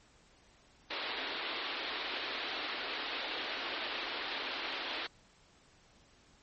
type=band-pass noise; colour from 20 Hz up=white; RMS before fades=-39 dBFS; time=0.9-5.07 s; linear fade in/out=10 ms; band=260 to 4200 Hz; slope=48 dB/octave; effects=pink hiss -64 dBFS RMS until 6.42 s + MP3 32 kbps